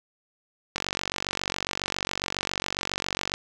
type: click train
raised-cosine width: 0.2 ms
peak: -9 dBFS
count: 123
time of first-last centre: 0.76-3.339 s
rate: 47.3 Hz
effects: none